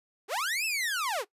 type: linear two-way sweep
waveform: sawtooth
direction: up then down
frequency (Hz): 335.9 to 2687 to 335.9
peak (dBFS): -25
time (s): 0.28-1.25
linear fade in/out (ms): 50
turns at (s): 0.65
effects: noise-tail reverb RT60 0.1 s tail -19 dB re dry + resampled to 32000 Hz